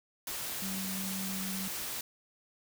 sine tone in noise, 191.1 Hz, G3, 44 cents flat, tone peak -37 dBFS, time 0.62-1.68 s, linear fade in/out 2 ms, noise white, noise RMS -38 dBFS, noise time 0.27-2.01 s, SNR -2 dB, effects none

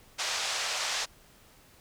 white band-pass noise, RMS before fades -32 dBFS, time 0.18-1.06 s, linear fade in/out 20 ms, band 540 to 6500 Hz, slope 24 dB/octave, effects pink hiss -58 dBFS RMS until 1.8 s

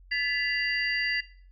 sine tone cluster, 1726 / 1990 / 2789 / 4699 Hz, A6 / B6 / F7 / D8, -34 / +13 / -3 / 0 cents, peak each -31 / -28 / -35 / -34 dBFS, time 0.11-1.21 s, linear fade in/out 10 ms, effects noise-tail reverb RT60 0.5 s tail -18 dB re dry + added 45 Hz sine -50 dBFS peak until 1.51 s

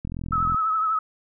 click train, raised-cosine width 5 ms, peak -19 dBFS, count 22, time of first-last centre 0.05-0.545 s, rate 42.4 Hz
sine tone with vibrato, 1291 Hz, E6, 37 cents flat, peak -20 dBFS, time 0.32-0.99 s, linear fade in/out 5 ms, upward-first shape triangle, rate 12 Hz, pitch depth 50 cents each way
effects none

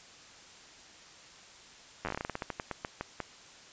slowing click train, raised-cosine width 0.5 ms, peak -19 dBFS, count 19, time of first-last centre 2.05-3.203 s, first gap 10 ms, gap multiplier 1.19, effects white hiss -53 dBFS RMS until 3.72 s + resampled to 16000 Hz

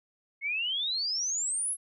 sine exponential sweep, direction up, 2151 to 11175 Hz, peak -28 dBFS, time 0.41-1.77 s, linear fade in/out 50 ms, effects none

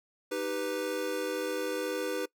square chord, Eb augmented, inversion none, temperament equal, 311.1 / 392 / 493.9 Hz, Eb4 / G4 / B4, 0 / 0 / 0 cents, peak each -38 / -37 / -34 dBFS, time 0.31-2.26 s, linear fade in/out 10 ms, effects noise-tail reverb RT60 0.1 s tail -22 dB re dry

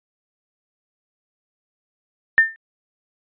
sine tone with exponential decay, 1799 Hz, A6, 38 cents sharp, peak -4 dBFS, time 2.38-2.56 s, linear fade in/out 0 ms, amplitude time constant 38 ms, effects tanh soft clip ceiling -5 dBFS + resampled to 8000 Hz

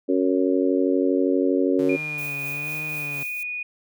harmonic tone, 92.5 Hz, F#2, in tune, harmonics 3 / 4 / 5 / 6, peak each -21 / -23 / -25 / -27 dBFS, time 0.08-1.97 s, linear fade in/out 20 ms
sawtooth tone with vibrato, 147.2 Hz, D3, 4 cents sharp, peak -31 dBFS, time 1.79-3.23 s, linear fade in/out 2 ms, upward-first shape sine, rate 1.2 Hz, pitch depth 71 cents each way
sine tone with pitch glide, 2418 to 2465 Hz, D7 to D#7, +50 to -17 cents, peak -27 dBFS, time 1.89-3.63 s, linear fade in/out 5 ms, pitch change +33 cents, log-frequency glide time 2.03-2.26 s
violet noise with tremolo, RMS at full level -37 dBFS, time 2.18-3.43 s, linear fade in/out 2 ms, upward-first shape triangle, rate 4.1 Hz, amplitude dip 60%
effects none

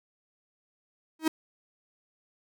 45% pulse tone with exponential growth, 317.3 Hz, D#4, 34 cents sharp, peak -19 dBFS, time 1.19-1.28 s, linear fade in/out 5 ms, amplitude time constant 18 ms, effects none

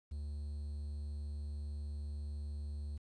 triangle tone with quantisation, 73.2 Hz, D2, 5 cents flat, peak -37 dBFS, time 0.11-2.98 s, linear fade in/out 10 ms, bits 11, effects resampled to 24000 Hz

